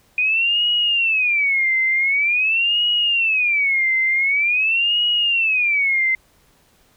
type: tone with vibrato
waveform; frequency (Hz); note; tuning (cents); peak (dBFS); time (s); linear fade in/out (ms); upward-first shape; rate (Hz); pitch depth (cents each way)
sine; 2452; D#7; -26; -15; 0.18-6.15; 2; sine; 0.46; 290
effects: pink hiss -57 dBFS RMS until 6.96 s